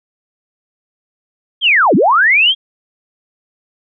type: linear two-way sweep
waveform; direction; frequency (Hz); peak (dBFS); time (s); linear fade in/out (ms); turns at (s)
sine; down then up; 3322 to 160 to 3322; -7; 1.61-2.55; 50; 1.95
effects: none